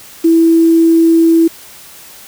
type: tone with quantisation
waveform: sine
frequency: 329.6 Hz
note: E4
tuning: in tune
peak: -5 dBFS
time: 0.24-1.48 s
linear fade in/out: 10 ms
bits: 5
effects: white hiss -36 dBFS RMS until 2.27 s